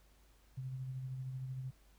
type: tone with tremolo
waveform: sine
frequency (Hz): 130.4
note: C3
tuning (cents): -5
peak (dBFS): -38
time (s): 0.57-1.71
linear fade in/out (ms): 10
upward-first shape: sine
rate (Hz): 13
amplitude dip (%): 35
effects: added 50 Hz sine -64 dBFS peak until 1.98 s + pink hiss -70 dBFS RMS until 1.98 s